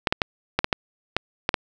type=clicks; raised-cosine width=0.3 ms; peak=-3 dBFS; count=9; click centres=0.072 / 0.125 / 0.218 / 0.59 / 0.644 / 0.728 / 1.166 / 1.491 / 1.542 s; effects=none